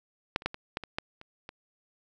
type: clicks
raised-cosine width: 0.3 ms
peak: -10 / -29 / -12 / -23 / -15 / -23 / -14 / -30 / -25 dBFS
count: 9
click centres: 0.361 / 0.421 / 0.46 / 0.544 / 0.771 / 0.837 / 0.985 / 1.214 / 1.491 s
effects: none